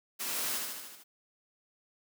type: noise with echo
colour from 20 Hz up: white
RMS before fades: -36 dBFS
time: 0.19-0.59 s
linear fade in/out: 20 ms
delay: 75 ms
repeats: 6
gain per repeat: -3 dB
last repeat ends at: 1.04 s
effects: high-pass 200 Hz 12 dB/octave